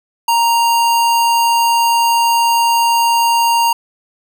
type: tone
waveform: square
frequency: 932.3 Hz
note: A#5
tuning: in tune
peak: -11 dBFS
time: 0.28-3.73 s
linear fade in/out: 5 ms
effects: none